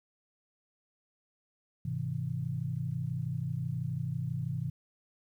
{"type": "chord", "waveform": "sine", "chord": "Ab augmented", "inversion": "none", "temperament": "just", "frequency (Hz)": [103.83, 129.78, 162.23], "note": ["Ab2", "C3", "E3"], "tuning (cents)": [0, -14, -27], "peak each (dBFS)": [-39, -34, -36], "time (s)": [1.85, 4.7], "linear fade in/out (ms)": 5, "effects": ["11-bit"]}